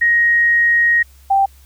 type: tone pair in turn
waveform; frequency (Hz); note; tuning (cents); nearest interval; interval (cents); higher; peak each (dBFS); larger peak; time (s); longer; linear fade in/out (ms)
sine; 1879 / 784.1; A#6 / G5; +13 / 0; octave + minor third; 1513; first; -10 / -10; neither; 0.01-1.03 / 1.3-1.46; first; 10
effects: added 67 Hz sine -43 dBFS peak until 1.65 s + white hiss -52 dBFS RMS until 1.65 s